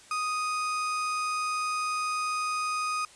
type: tone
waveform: 35% pulse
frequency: 1244.5 Hz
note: D#6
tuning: in tune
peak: -26 dBFS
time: 0.11-3.05 s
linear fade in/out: 2 ms
effects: white hiss -53 dBFS RMS until 3.15 s + resampled to 22050 Hz